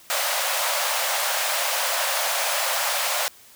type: high-pass noise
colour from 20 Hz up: pink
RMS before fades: -24 dBFS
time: 0.1-3.28 s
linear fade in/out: 0 ms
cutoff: 530 Hz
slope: 96 dB/octave
effects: white hiss -50 dBFS RMS until 3.55 s